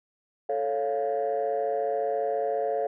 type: chord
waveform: sine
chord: A augmented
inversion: none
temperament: equal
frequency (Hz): 440 / 554.4 / 698.5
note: A4 / C#5 / E#5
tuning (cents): 0 / 0 / 0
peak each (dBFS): -28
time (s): 0.49-2.87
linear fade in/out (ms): 5
effects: tanh soft clip ceiling -19 dBFS